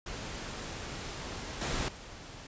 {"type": "noise with level steps", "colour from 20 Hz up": "pink", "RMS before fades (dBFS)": [-40, -33, -47], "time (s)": [0.06, 2.47], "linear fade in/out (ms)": 5, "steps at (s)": [1.61, 1.88], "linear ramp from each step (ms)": 5, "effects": ["resampled to 16000 Hz"]}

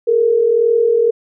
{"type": "tone pair together", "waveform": "sine", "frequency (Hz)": [423.8, 465.7], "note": ["G#4", "A#4"], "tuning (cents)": [35, -2], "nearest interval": "major second", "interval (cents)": 163, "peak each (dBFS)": [-17, -11], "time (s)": [0.07, 1.11], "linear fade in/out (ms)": 10, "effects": []}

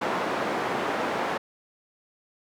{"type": "band-pass noise", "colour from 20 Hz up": "white", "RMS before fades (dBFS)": -28, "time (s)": [0.01, 1.38], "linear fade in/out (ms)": 10, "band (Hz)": [230, 1100], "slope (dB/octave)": 12, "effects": []}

